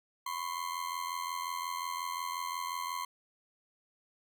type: ring-modulated tone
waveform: 40% pulse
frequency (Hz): 1046.5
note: C6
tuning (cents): 0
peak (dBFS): -31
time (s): 0.26-3.05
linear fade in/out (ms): 5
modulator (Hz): 42.8
effects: none